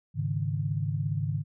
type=chord; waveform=sine; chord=Ab suspended fourth; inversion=none; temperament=just; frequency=103.83 / 138.43 / 155.74 Hz; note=Ab2 / Db3 / Eb3; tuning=0 / -2 / +2 cents; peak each=-31 dBFS; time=0.14-1.44 s; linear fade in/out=50 ms; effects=none